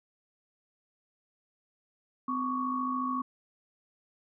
sine tone cluster, 255.6 / 1112 / 1166 Hz, C4 / C#6 / D6, -40 / +5 / -13 cents, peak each -33 / -31 / -39 dBFS, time 2.28-3.22 s, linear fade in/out 5 ms, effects none

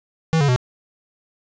square tone with pitch steps, 161.6 / 142.32 / 125.33 Hz, E3 / C#3 / B2, -34 / +46 / +26 cents, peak -15 dBFS, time 0.33-0.561 s, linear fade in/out 0 ms, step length 77 ms, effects resampled to 16000 Hz + 9-bit

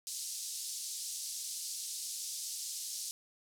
pink band-pass noise, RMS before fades -41 dBFS, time 0.07-3.11 s, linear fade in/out 0 ms, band 4700 to 11000 Hz, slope 24 dB/octave, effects none

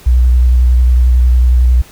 sine tone with vibrato, 61.74 Hz, B1, in tune, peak -5 dBFS, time 0.06-1.82 s, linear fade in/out 10 ms, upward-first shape triangle, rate 11 Hz, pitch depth 38 cents each way, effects pink hiss -39 dBFS RMS until 1.91 s

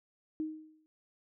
sine tone with exponential decay, 312.2 Hz, D#4, 6 cents sharp, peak -30 dBFS, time 0.4-0.86 s, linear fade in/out 0 ms, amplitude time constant 100 ms, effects none

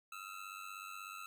25% pulse ring-modulated tone, 1318.5 Hz, E6, in tune, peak -39 dBFS, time 0.12-1.26 s, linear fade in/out 0 ms, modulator 48.2 Hz, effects none

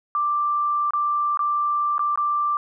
sine tone with dropouts, 1178 Hz, D6, 5 cents sharp, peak -19 dBFS, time 0.15-2.57 s, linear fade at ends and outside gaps 1 ms, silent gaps 0.907-0.935 / 1.373-1.392 / 1.981-1.993 / 2.158-2.175 s, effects none

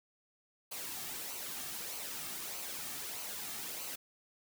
white noise with flanger, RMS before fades -42 dBFS, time 0.71-3.96 s, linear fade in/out 10 ms, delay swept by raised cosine 0.56 to 2.06 ms, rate 1.6 Hz, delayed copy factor -0.5, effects none

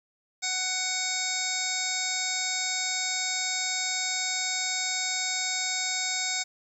harmonic tone, 744 Hz, F#5, 9 cents sharp, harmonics 1 / 2 / 3 / 5 / 6 / 7 / 8 / 9 / 10, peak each -39 / -39 / -33 / -35 / -38 / -35 / -39 / -37 / -33 dBFS, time 0.42-6.44 s, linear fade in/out 20 ms, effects 10-bit

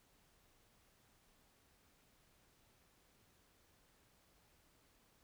silence, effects pink hiss -72 dBFS RMS until 5.23 s

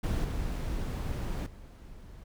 brown noise with level steps, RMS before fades -29 / -33 / -48 dBFS, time 0.03-2.24 s, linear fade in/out 10 ms, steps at 0.24 / 1.46 s, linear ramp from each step 5 ms, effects none

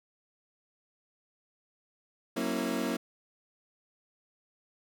30% pulse chord, F# dominant seventh, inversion none, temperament equal with one note detuned, 185 / 233.1 / 272.7 / 329.6 Hz, F#3 / A#3 / C#4 / E4, 0 / 0 / -28 / 0 cents, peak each -36 / -31 / -32 / -33 dBFS, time 2.36-2.97 s, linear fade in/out 10 ms, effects none

